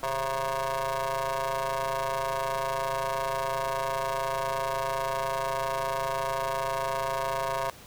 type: ring-modulated tone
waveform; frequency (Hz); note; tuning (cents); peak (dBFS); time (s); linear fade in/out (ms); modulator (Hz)
25% pulse; 137.1; C#3; -19; -21; 0.03-7.7; 2; 809
effects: pink hiss -49 dBFS RMS until 7.86 s